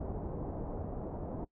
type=low-pass noise; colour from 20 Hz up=pink; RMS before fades=-39 dBFS; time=0-1.45 s; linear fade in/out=10 ms; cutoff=790 Hz; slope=24 dB/octave; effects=noise-tail reverb RT60 0.1 s tail -22 dB re dry